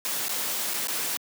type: noise with dropouts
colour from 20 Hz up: white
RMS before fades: -29 dBFS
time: 0.05-1.17 s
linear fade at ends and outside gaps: 0 ms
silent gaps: 0.283-0.293 / 0.736-0.741 / 0.872-0.883 s
effects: high-pass 200 Hz 12 dB/octave